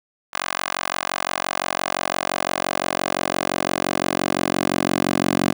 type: tone with high-pass filter sweep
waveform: 10% pulse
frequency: 45.82 Hz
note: F#1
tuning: 16 cents flat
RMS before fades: -23 dBFS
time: 0.33-5.53 s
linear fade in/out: 10 ms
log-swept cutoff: 1100 to 260 Hz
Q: 1.2
effects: none